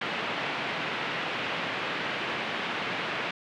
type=band-pass noise; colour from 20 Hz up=white; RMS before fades=-32 dBFS; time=0.01-3.31 s; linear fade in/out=5 ms; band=130 to 2900 Hz; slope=24 dB/octave; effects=none